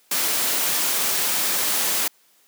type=noise; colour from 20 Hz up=white; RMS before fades=-22 dBFS; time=0.11-2.08 s; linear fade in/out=5 ms; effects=white hiss -59 dBFS RMS until 2.47 s + high-pass 200 Hz 12 dB/octave